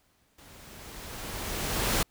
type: noise with level ramp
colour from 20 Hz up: pink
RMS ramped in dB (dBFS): -53 to -25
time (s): 0.38-2.03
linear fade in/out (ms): 5
effects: pink hiss -68 dBFS RMS until 2.1 s